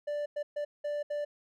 triangle tone bursts at uneven times, 587.3 Hz, D5, in tune, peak -29 dBFS, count 5, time 0.07-0.26 / 0.36-0.43 / 0.56-0.65 / 0.84-1.03 / 1.1-1.25 s, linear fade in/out 10 ms, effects none

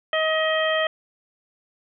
harmonic tone, 632 Hz, D#5, 27 cents sharp, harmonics 1 / 2 / 3 / 4 / 5, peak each -22 / -28 / -25 / -34 / -28 dBFS, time 0.13-0.87 s, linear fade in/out 2 ms, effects none

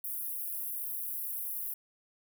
pink high-pass noise, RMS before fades -37 dBFS, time 0.04-1.74 s, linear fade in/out 5 ms, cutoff 11000 Hz, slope 48 dB/octave, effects none

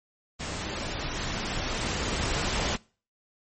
pink noise with level ramp, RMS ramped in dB -34 to -27 dBFS, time 0.39-2.77 s, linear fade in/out 20 ms, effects noise-tail reverb RT60 0.4 s tail -24 dB re dry + MP3 32 kbps

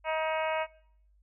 harmonic tone, 316.3 Hz, D#4, 29 cents sharp, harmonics 2 / 3 / 4 / 5 / 6 / 7 / 8 / 9, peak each -31 / -32 / -39 / -41 / -44 / -38 / -40 / -46 dBFS, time 0.04-0.67 s, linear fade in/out 50 ms, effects noise-tail reverb RT60 0.6 s tail -20 dB re dry + added 50 Hz sine -61 dBFS peak until 1.22 s

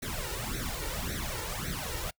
pink noise with flanger, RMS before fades -35 dBFS, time 0.02-2.11 s, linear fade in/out 10 ms, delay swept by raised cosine 0.5 to 2.2 ms, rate 1.8 Hz, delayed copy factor +0.85, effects noise-tail reverb RT60 0.1 s tail -25 dB re dry

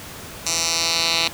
10% pulse tone with band-pass filter sweep, 166 Hz, E3, 12 cents sharp, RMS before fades -21 dBFS, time 0.46-1.28 s, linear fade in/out 5 ms, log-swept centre 6300 to 3700 Hz, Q 2.3, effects pink hiss -36 dBFS RMS until 1.33 s + high-pass 60 Hz 12 dB/octave

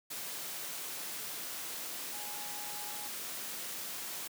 sine tone in noise, 830.6 Hz, G#5, in tune, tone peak -48 dBFS, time 2.13-3.08 s, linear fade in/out 10 ms, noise white, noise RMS -41 dBFS, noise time 0.1-4.28 s, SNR -10 dB, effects high-pass 150 Hz 12 dB/octave

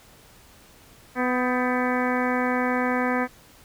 harmonic tone with a mistuned harmonic, 250 Hz, B3, 21 cents sharp, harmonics 1 / 2 / 3 / 4 / 5 / 6 / 7 / 8 / 9, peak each -25 / -28 / -30 / -31 / -32 / -33 / -33 / -34 / -35 dBFS, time 1.15-3.28 s, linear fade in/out 50 ms, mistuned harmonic 6, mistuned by +74 cents, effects pink hiss -52 dBFS RMS until 3.64 s

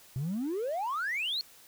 triangle exponential sweep, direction up, 123.47 to 4435 Hz, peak -27 dBFS, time 0.16-1.41 s, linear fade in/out 0 ms, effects tanh soft clip ceiling -26 dBFS + white hiss -56 dBFS RMS until 1.67 s

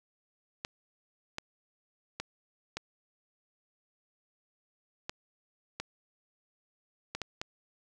clicks, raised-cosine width 0.2 ms, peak -18 dBFS, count 9, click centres 0.649 / 1.384 / 2.2 / 2.77 / 5.095 / 5.8 / 7.15 / 7.217 / 7.415 s, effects none

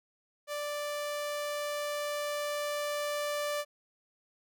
sawtooth tone with level ramp, 587.3 Hz, D5, in tune, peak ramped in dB -30 to -27 dBFS, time 0.47-3.65 s, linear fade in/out 50 ms, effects none

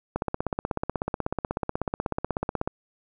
click train, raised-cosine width 1 ms, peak -12 dBFS, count 42, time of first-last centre 0.16-2.675 s, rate 16.3 Hz, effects none

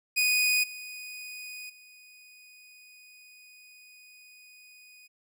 sawtooth tone with level steps, 2482 Hz, D#7, 5 cents flat, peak -19 / -36 / -48 dBFS, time 0.16-5.08 s, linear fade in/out 20 ms, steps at 0.63 / 1.69 s, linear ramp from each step 10 ms, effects none

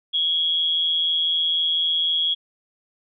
sine tone with amplitude modulation, 3322 Hz, G#7, in tune, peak -16 dBFS, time 0.13-2.35 s, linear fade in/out 20 ms, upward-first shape sine, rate 164 Hz, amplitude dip 55%, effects none

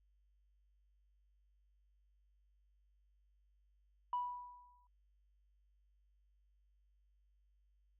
sine tone with exponential decay, 982 Hz, B5, 10 cents flat, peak -32 dBFS, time 4.13-4.87 s, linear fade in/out 2 ms, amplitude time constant 160 ms, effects tanh soft clip ceiling -30 dBFS + added 50 Hz sine -70 dBFS peak until 7.99 s

